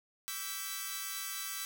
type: chord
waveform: 5% pulse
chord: E minor seventh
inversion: third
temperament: equal with one note detuned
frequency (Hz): 1147.8 / 1318.5 / 1568 / 1975.5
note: D6 / E6 / G6 / B6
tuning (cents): -40 / 0 / 0 / 0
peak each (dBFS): -32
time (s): 0.28-1.65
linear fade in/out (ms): 0
effects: none